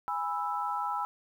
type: chord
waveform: sine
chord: E major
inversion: first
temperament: just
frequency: 824.1 / 988.9 / 1318.5 Hz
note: G#5 / B5 / E6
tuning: -14 / +2 / 0 cents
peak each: -34 dBFS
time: 0.08-1.05 s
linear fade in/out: 0 ms
effects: 10-bit